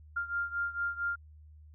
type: beating tone pair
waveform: sine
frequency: 1396.9 / 1401.3 Hz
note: F6 / F6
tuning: 0 / +5 cents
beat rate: 4.4 Hz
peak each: -33 / -36 dBFS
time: 0.16-1.16 s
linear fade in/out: 10 ms
effects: added 76 Hz sine -51 dBFS peak until 1.74 s